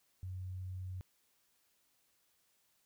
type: tone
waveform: sine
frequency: 92.5 Hz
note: F#2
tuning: in tune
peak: -40 dBFS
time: 0.23-1.01 s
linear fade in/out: 0 ms
effects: white hiss -75 dBFS RMS until 2.85 s